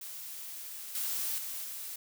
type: noise with level steps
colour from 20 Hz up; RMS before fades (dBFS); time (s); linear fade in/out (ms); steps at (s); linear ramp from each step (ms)
blue; -43 / -34 / -39 / -41; 0.01-1.96; 5; 0.95 / 1.38 / 1.64; 2
effects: none